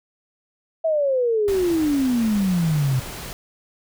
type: exponential sweep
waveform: sine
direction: down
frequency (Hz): 660 to 126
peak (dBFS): -17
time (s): 0.84-3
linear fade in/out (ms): 10
type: noise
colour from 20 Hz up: pink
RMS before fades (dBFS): -34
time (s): 1.48-3.33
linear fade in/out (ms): 0
effects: none